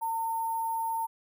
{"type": "tone with sample-and-hold", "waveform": "sine", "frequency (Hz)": 907, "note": "A#5", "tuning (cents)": -48, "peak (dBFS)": -28, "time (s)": [0.01, 1.07], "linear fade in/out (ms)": 20, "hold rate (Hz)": 11025, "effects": []}